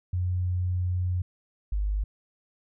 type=tone pair in turn; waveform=sine; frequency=90.3 / 50.68 Hz; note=F#2 / G#1; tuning=-42 / -42 cents; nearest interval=minor seventh; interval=1000 cents; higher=first; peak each=-24 dBFS; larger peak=neither; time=0.13-1.22 / 1.72-2.04 s; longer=first; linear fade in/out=5 ms; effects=none